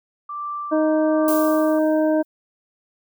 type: tone with tremolo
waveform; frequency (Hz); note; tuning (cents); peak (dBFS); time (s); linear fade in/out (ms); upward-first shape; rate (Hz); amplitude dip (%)
sine; 1174.7; D6; 0; -25; 0.29-1.79; 5; sine; 1.1; 70
type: harmonic tone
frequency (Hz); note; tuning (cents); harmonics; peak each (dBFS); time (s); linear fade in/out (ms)
311.1; D#4; 0; 1 / 2 / 3 / 5; -18 / -19 / -31 / -35; 0.71-2.23; 20
type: noise with exponential decay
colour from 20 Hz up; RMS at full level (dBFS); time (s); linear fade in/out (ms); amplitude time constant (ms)
violet; -26; 1.28-2.25; 1; 210
effects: none